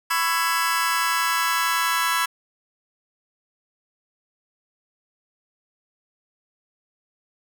sawtooth chord, C# minor seventh, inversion third, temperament just, 997.9 / 1108.7 / 1330.5 / 1663.1 Hz, B5 / C#6 / E6 / G#6, +18 / 0 / +16 / +2 cents, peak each -21 / -25 / -21 / -22 dBFS, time 0.1-2.26 s, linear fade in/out 10 ms, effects none

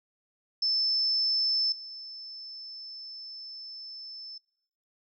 sine tone with level steps, 5274 Hz, E8, in tune, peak -24 / -40 dBFS, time 0.62-4.38 s, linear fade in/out 5 ms, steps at 1.72 s, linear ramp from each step 2 ms, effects noise-tail reverb RT60 0.8 s tail -24 dB re dry

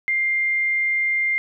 sine tone, 2100 Hz, C7, 6 cents sharp, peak -18 dBFS, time 0.08-1.38 s, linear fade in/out 0 ms, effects none

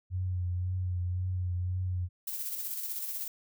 sine tone with vibrato, 90.6 Hz, F#2, 36 cents flat, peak -29 dBFS, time 0.1-2.09 s, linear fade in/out 50 ms, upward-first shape triangle, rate 1.9 Hz, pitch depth 37 cents each way
violet noise with tremolo, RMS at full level -35 dBFS, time 2.27-3.28 s, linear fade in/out 5 ms, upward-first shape square, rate 16 Hz, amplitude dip 35%
effects none

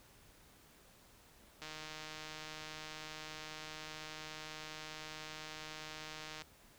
click train, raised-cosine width 0.2 ms, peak -29 dBFS, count 745, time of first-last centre 1.62-6.42 s, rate 155 Hz, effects pink hiss -63 dBFS RMS until 6.78 s

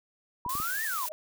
sine exponential two-way sweep, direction up then down, 943 to 1881 to 943 Hz, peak -31 dBFS, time 0.45-1.06 s, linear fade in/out 2 ms, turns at 0.84 s
clicks, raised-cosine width 3 ms, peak -28 dBFS, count 3, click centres 0.463 / 0.553 / 0.601 s
blue noise, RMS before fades -35 dBFS, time 0.49-1.09 s, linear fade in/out 5 ms
sine tone with exponential growth, 622.3 Hz, D#5, in tune, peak -32 dBFS, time 1.04-1.12 s, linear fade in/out 0 ms, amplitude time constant 16 ms
effects none

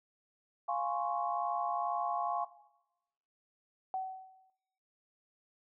sine chord, Db major seventh, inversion first, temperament equal, 698.5 / 830.6 / 1046.5 / 1108.7 Hz, F5 / Ab5 / C6 / Db6, 0 / 0 / 0 / 0 cents, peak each -35 / -36 / -40 / -37 dBFS, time 0.68-2.45 s, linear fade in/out 10 ms
sine tone with exponential decay, 756 Hz, F#5, 37 cents sharp, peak -31 dBFS, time 3.94-4.5 s, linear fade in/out 1 ms, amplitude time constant 120 ms
effects noise-tail reverb RT60 0.9 s tail -17 dB re dry

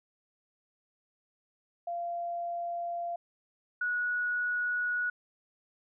sine tone pair in turn, 690 / 1462.1 Hz, F5 / F#6, -21 / -21 cents, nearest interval octave + minor second, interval 1300 cents, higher second, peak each -32 / -28 dBFS, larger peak second, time 1.87-3.16 / 3.81-5.1 s, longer neither, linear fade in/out 5 ms, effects none

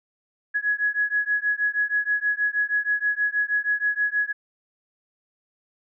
sine beating tone pair, 1675 / 1681.3 Hz, G#6 / G#6, +14 / +21 cents, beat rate 6.3 Hz, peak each -24 dBFS, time 0.54-4.33 s, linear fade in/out 20 ms, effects none

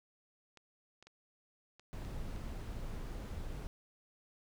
clicks, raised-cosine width 0.2 ms, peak -39 dBFS, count 6, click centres 0.573 / 1.026 / 1.07 / 1.796 / 2.05 / 2.362 s
brown noise, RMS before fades -42 dBFS, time 1.93-3.67 s, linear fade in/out 0 ms
effects none

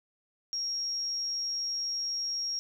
sine tone, 5588 Hz, F8, in tune, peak -30 dBFS, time 0.53-2.59 s, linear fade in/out 0 ms, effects 10-bit

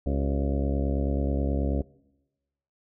harmonic tone with a mistuned harmonic, 69.3 Hz, C#2, in tune, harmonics 1 / 2 / 3 / 4 / 5 / 6 / 7 / 8 / 9 / 10, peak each -26 / -33 / -33 / -32 / -40 / -39 / -39 / -36 / -42 / -44 dBFS, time 0.06-1.82 s, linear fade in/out 5 ms, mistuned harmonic 6, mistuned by -81 cents, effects noise-tail reverb RT60 1.0 s tail -22 dB re dry

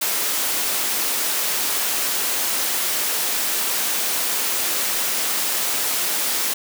white high-pass noise, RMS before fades -22 dBFS, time 0.01-6.54 s, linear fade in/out 10 ms, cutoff 260 Hz, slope 12 dB/octave, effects none

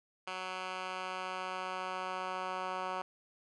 10% pulse tone with band-pass filter sweep, 185.5 Hz, F#3, 5 cents sharp, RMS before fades -39 dBFS, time 0.27-3.02 s, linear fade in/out 5 ms, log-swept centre 2000 to 1200 Hz, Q 1.1, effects resampled to 24000 Hz

